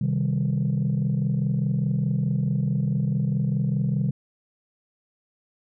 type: chord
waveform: sine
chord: C minor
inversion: none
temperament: equal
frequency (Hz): 130.81 / 155.56 / 196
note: C3 / Eb3 / G3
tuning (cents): 0 / 0 / 0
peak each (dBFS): -23 / -24 / -25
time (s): 0.01-4.11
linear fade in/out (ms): 5
effects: tanh soft clip ceiling -16 dBFS